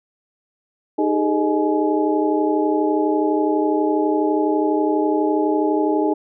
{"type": "tone cluster", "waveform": "sine", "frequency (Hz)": [308.8, 395.9, 428, 619, 843], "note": ["D#4", "G4", "A4", "D#5", "G#5"], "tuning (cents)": [-13, 17, -48, -9, 26], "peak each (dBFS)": [-19, -23, -23, -26, -24], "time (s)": [0.98, 6.14], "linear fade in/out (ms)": 10, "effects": []}